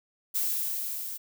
violet noise with level ramp, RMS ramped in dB -27 to -37 dBFS, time 0.34-1.18 s, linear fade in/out 20 ms, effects none

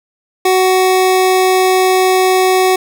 25% pulse tone, 373 Hz, F#4, 14 cents sharp, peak -5 dBFS, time 0.45-2.76 s, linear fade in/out 5 ms, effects none

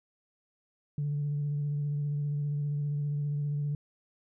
sine tone with vibrato, 145.7 Hz, D3, 13 cents flat, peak -27 dBFS, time 0.98-3.75 s, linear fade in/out 2 ms, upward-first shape sine, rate 15 Hz, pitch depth 21 cents each way, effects tanh soft clip ceiling -25 dBFS

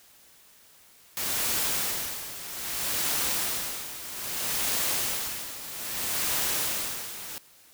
white noise with tremolo, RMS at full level -27 dBFS, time 1.17-7.38 s, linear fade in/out 0 ms, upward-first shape sine, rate 0.62 Hz, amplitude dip 75%, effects white hiss -56 dBFS RMS until 7.73 s

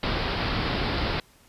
pink low-pass noise, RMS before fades -27 dBFS, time 0.03-1.2 s, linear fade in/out 2 ms, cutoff 5000 Hz, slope 96 dB/octave, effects pink hiss -57 dBFS RMS until 1.48 s + resampled to 32000 Hz

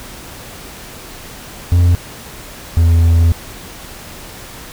triangle tone pair in turn, 87.4 / 83.6 Hz, F2 / E2, +2 / +25 cents, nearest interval minor second, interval 77 cents, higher first, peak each -5 dBFS, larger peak neither, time 1.72-1.95 / 2.77-3.32 s, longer second, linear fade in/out 0 ms, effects pink hiss -33 dBFS RMS until 4.72 s

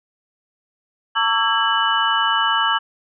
sine tone cluster, 904 / 1134 / 1332 / 1636 / 2970 Hz, A5 / C#6 / E6 / G#6 / F#7, +47 / +39 / +18 / -26 / +6 cents, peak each -22 dBFS, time 1.15-2.79 s, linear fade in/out 20 ms, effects none

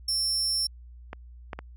35% pulse tone, 5400 Hz, E8, 41 cents sharp, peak -22 dBFS, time 0.08-0.67 s, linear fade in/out 5 ms
clicks, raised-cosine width 0.5 ms, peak -21 / -18 / -21 dBFS, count 3, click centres 1.131 / 1.532 / 1.59 s
effects added 60 Hz sine -44 dBFS peak until 1.76 s

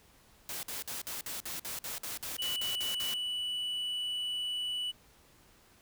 white noise bursts, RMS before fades -39 dBFS, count 14, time 0.49-3.139 s, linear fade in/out 0 ms, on 140 ms, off 53 ms
triangle tone, 2960 Hz, F#7, in tune, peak -31 dBFS, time 2.38-4.92 s, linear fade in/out 20 ms
effects pink hiss -62 dBFS RMS until 5.81 s

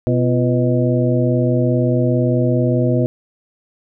harmonic tone with a mistuned harmonic, 124.8 Hz, B2, 19 cents sharp, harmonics 1 / 2 / 3 / 4 / 5, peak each -16 / -19 / -21 / -22 / -23 dBFS, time 0.07-3.06 s, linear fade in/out 0 ms, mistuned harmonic 3, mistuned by -130 cents, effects none

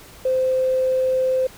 triangle tone with tanh clipping, 518 Hz, C5, 17 cents flat, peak -16 dBFS, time 0.25-1.47 s, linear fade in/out 5 ms, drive 2 dB, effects pink hiss -44 dBFS RMS until 1.57 s

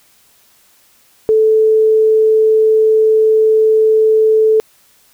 sine tone, 437.4 Hz, A4, 10 cents flat, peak -7 dBFS, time 1.29-4.6 s, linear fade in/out 0 ms, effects white hiss -51 dBFS RMS until 5.13 s

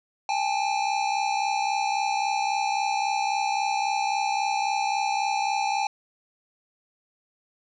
square tone pair together, 801.3 / 865 Hz, G5 / A5, +38 / -30 cents, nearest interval minor second, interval 132 cents, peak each -26 / -28 dBFS, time 0.29-5.87 s, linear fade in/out 2 ms, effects resampled to 16000 Hz + 10-bit

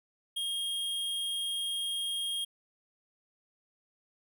square tone, 3244 Hz, G#7, 41 cents flat, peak -32 dBFS, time 0.36-2.45 s, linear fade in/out 10 ms, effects none

